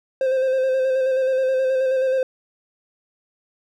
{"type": "tone with vibrato", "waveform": "triangle", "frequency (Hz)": 523.3, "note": "C5", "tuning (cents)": 0, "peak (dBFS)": -15, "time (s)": [0.21, 2.23], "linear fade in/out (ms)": 2, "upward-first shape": "square", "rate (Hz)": 9.4, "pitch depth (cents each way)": 23, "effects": []}